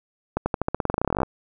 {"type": "accelerating click train", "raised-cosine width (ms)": 1, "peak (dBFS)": -8, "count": 22, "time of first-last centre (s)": [0.37, 1.232], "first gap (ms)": 90, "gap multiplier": 0.91, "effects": []}